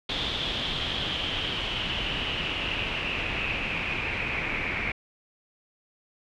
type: noise with low-pass filter sweep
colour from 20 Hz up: pink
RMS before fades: -30 dBFS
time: 0.09-4.92 s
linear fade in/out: 5 ms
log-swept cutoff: 3500 to 2300 Hz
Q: 7
effects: none